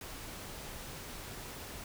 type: noise with amplitude modulation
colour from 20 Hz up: pink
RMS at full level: -44 dBFS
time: 0.01-1.84 s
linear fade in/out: 2 ms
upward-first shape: sine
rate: 277 Hz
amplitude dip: 25%
effects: none